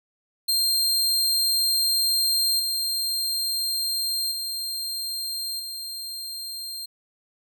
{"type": "tone with level steps", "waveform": "sawtooth", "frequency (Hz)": 4186, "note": "C8", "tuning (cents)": 0, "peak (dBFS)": [-17, -21, -25, -29], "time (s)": [0.48, 6.86], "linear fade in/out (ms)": 10, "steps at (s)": [2.59, 4.31, 5.59], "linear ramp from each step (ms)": 10, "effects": []}